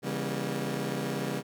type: chord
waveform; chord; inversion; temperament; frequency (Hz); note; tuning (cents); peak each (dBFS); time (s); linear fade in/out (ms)
20% pulse; C# diminished seventh; none; just; 138.59 / 166.31 / 199.57 / 239.5; C#3 / E3 / G3 / Bb3; 0 / +16 / +31 / +47; -30 / -33 / -30 / -32; 0.02-1.43; 50
effects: none